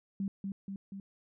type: tone with echo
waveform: sine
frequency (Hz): 196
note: G3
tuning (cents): 0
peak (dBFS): -31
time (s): 0.2-0.28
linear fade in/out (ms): 2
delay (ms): 240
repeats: 3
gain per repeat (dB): -3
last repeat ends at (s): 1
effects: none